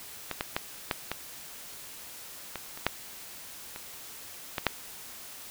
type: clicks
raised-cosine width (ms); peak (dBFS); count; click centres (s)
0.3; -15 / -13 / -11 / -10 / -14 / -18 / -25 / -7 / -23 / -13 / -6; 11; 0.313 / 0.409 / 0.565 / 0.912 / 1.116 / 2.557 / 2.775 / 2.866 / 3.761 / 4.582 / 4.667
effects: white hiss -45 dBFS RMS until 5.5 s